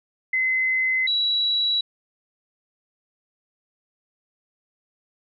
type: tone pair in turn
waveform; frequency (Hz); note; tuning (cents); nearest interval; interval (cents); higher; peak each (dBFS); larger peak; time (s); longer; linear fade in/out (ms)
sine; 2047 / 3910; C7 / B7; -38 / -18; major seventh; 1120; second; -19; neither; 0.33-1.07 / 1.07-1.81; neither; 5
effects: none